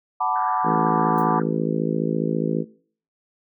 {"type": "chord", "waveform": "sine", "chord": "B minor seventh", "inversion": "second", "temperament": "equal", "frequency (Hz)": [740, 880, 987.8, 1174.7], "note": ["F#5", "A5", "B5", "D6"], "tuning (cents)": [0, 0, 0, 0], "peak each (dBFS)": -25, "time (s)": [0.2, 1.4], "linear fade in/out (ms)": 10}
{"type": "band-pass noise", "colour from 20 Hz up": "pink", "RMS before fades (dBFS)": -39, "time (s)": [0.35, 1.43], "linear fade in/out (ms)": 10, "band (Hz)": [1300, 1700], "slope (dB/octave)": 96}
{"type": "harmonic tone", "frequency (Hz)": 54.7, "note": "A1", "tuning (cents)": -9, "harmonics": [3, 4, 5, 6, 7, 8, 9], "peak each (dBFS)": [-26, -27, -28, -29, -29, -30, -31], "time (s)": [0.63, 2.65], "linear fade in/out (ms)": 50}
{"type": "noise with exponential decay", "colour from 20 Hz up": "violet", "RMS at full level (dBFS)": -39, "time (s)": [1.18, 1.3], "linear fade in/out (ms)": 1, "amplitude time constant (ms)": 26}
{"effects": ["noise-tail reverb RT60 0.5 s tail -21 dB re dry"]}